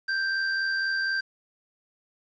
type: tone with amplitude modulation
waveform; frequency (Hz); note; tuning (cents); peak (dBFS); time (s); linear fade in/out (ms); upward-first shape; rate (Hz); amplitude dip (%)
square; 1570; G6; +2; -24; 0.08-1.21; 10; sine; 84.1; 30
effects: resampled to 16000 Hz + 9-bit